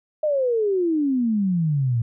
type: exponential sweep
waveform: sine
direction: down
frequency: 626 to 112.1 Hz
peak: -18 dBFS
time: 0.23-2.02 s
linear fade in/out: 5 ms
effects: none